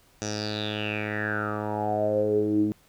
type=tone with low-pass filter sweep; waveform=10% pulse; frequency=105.8 Hz; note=G#2; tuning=33 cents sharp; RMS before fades=-27 dBFS; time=0.22-2.72 s; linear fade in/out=0 ms; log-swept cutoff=6200 to 270 Hz; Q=8.3; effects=pink hiss -60 dBFS RMS until 2.88 s